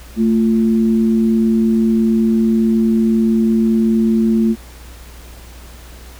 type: tone pair together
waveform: sine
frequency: 222.7 / 348 Hz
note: A3 / F4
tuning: +21 / -6 cents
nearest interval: minor sixth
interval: 773 cents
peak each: -11 / -20 dBFS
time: 0.16-4.56 s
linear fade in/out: 50 ms
effects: added 60 Hz sine -35 dBFS peak until 6.19 s + pink hiss -41 dBFS RMS until 6.19 s